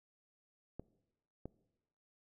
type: clicks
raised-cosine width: 2 ms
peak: -30 dBFS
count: 2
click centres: 0.796 / 1.456 s
effects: noise-tail reverb RT60 1.0 s tail -21 dB re dry